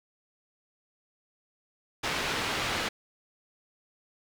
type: low-pass noise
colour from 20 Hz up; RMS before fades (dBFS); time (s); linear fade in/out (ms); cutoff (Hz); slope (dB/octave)
white; -31; 2.03-2.89; 10; 3100; 12
effects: none